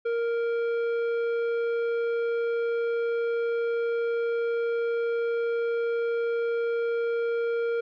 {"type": "tone with tanh clipping", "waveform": "sine", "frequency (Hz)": 466.2, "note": "A#4", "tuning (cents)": 0, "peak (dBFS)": -26, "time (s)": [0.05, 7.81], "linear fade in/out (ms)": 10, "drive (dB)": 10, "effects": []}